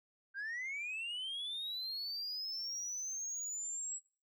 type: linear sweep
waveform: sine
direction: up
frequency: 1553 to 7770 Hz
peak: -36 dBFS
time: 0.34-4 s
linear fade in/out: 50 ms
effects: noise-tail reverb RT60 0.4 s tail -26 dB re dry + tanh soft clip ceiling -37 dBFS